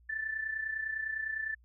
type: tone with amplitude modulation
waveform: sine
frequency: 1760 Hz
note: A6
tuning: in tune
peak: -30 dBFS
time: 0.09-1.55 s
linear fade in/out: 10 ms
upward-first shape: sine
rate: 29.9 Hz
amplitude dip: 65%
effects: added 59 Hz sine -59 dBFS peak until 1.64 s